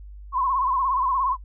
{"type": "tone with vibrato", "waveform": "sine", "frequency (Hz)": 1046.5, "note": "C6", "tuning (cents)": 0, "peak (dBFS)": -20, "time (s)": [0.32, 1.37], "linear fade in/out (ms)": 50, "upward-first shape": "sine", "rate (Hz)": 17, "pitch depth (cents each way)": 100, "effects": ["noise-tail reverb RT60 0.1 s tail -22 dB re dry", "added 50 Hz sine -38 dBFS peak until 1.44 s"]}